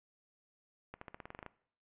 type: accelerating click train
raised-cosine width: 0.5 ms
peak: -30 dBFS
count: 11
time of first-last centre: 0.94-1.463 s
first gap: 74 ms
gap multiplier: 0.92
effects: noise-tail reverb RT60 0.6 s tail -19 dB re dry + resampled to 8000 Hz